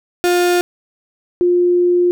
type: tone pair in turn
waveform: 35% pulse / sine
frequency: 353.8 / 353.8 Hz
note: F4 / F4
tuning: +23 / +23 cents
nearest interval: unison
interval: 0 cents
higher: neither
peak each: -10 dBFS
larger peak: neither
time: 0.24-0.61 / 1.41-2.11 s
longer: second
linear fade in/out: 0 ms
effects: none